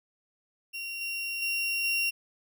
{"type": "tone with level steps", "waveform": "35% pulse", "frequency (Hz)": 2751, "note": "F7", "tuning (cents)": -27, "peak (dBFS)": [-33, -30, -26, -24], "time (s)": [0.73, 2.11], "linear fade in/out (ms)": 20, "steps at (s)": [1.01, 1.42, 1.84], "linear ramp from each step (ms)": 2, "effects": []}